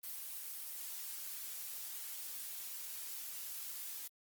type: noise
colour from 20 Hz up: blue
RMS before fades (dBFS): -45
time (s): 0.03-4.08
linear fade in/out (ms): 10
effects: Opus 24 kbps